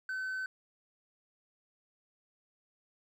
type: tone with hard clipping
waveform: sine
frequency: 1524 Hz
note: G6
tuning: 49 cents flat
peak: -35 dBFS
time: 0.09-0.46 s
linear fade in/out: 2 ms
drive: 2 dB
effects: none